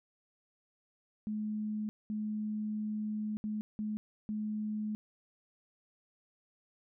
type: tone bursts at uneven times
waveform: sine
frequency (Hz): 213.1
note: G#3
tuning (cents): +45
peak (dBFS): -33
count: 5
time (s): 1.27-1.89 / 2.1-3.37 / 3.44-3.61 / 3.79-3.97 / 4.29-4.95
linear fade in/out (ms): 0
effects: none